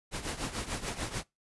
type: noise with tremolo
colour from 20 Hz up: pink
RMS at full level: -33 dBFS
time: 0.11-1.24 s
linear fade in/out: 50 ms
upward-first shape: triangle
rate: 6.8 Hz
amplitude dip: 80%
effects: noise-tail reverb RT60 0.2 s tail -23 dB re dry + resampled to 24000 Hz